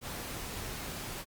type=noise; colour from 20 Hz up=pink; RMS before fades=-40 dBFS; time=0.01-1.25 s; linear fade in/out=50 ms; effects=Opus 48 kbps